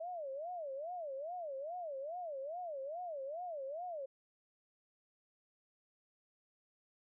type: tone with vibrato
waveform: sine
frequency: 622 Hz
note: D#5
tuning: 1 cent flat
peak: -40 dBFS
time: 0-4.06 s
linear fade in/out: 10 ms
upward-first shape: sine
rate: 2.4 Hz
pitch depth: 270 cents each way
effects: none